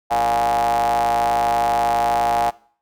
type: ring-modulated tone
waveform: square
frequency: 61.74 Hz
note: B1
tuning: in tune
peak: -14 dBFS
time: 0.1-2.51 s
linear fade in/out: 20 ms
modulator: 767 Hz
effects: noise-tail reverb RT60 0.5 s tail -21 dB re dry